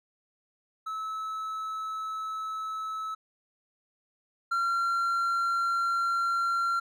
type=tone pair in turn; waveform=triangle; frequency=1300 / 1372.5 Hz; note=E6 / F6; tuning=-24 / -31 cents; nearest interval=minor second; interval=93 cents; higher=second; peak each=-30 / -23 dBFS; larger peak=second; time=0.86-3.15 / 4.51-6.8 s; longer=neither; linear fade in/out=10 ms; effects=none